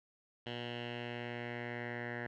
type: tone with low-pass filter sweep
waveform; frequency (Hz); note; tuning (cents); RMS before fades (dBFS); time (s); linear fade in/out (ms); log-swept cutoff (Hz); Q
10% pulse; 119.9; A#2; +49; -42; 0.46-2.27; 5; 3100 to 1800; 4.1
effects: none